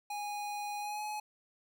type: tone with pitch glide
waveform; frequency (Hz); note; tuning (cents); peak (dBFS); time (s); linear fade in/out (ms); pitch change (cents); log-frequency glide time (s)
square; 825 to 845.3; G#5 to G#5; -12 to +30; -37; 0.1-1.2; 5; +42; 0.79-1.03
effects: none